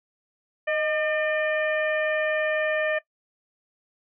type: harmonic tone with a mistuned harmonic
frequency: 602 Hz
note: D5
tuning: 43 cents sharp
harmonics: 1 / 2 / 3 / 4 / 5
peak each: -24 / -37 / -28 / -33 / -42 dBFS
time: 0.67-2.99 s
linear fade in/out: 10 ms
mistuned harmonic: 1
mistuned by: +51 cents
effects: noise-tail reverb RT60 0.1 s tail -18 dB re dry